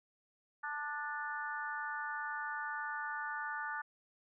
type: harmonic tone with a mistuned harmonic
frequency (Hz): 293.7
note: D4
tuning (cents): 0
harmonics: 3 / 4 / 5 / 6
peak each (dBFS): -43 / -44 / -41 / -44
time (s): 0.63-3.82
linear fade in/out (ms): 10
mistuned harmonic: 4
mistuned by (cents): +22
effects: none